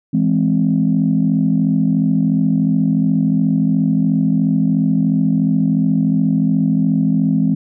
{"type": "chord", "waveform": "sine", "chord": "E augmented", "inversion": "none", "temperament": "equal", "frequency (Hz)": [164.81, 207.7, 261.6], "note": ["E3", "G#3", "B#3"], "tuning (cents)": [0, 0, 0], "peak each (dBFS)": -16, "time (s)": [0.13, 7.55], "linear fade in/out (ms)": 10, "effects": ["tanh soft clip ceiling -4 dBFS"]}